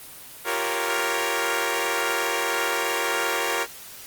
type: chord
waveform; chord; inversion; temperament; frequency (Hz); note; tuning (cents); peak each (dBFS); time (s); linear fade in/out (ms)
10% pulse; G half-diminished seventh; third; equal; 349.2 / 392 / 466.2 / 554.4; F4 / G4 / Bb4 / Db5; 0 / 0 / 0 / 0; -22 / -22 / -18 / -21; 0.44-3.67; 50
effects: white hiss -42 dBFS RMS until 4.06 s + Opus 24 kbps